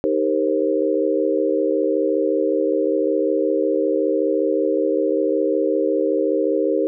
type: chord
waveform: sine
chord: C minor seventh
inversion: first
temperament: equal with one note detuned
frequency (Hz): 311.1 / 392 / 466.2 / 531.5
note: Eb4 / G4 / Bb4 / C5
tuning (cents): 0 / 0 / 0 / +27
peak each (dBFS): -22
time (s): 0.04-6.87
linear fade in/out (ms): 0
effects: none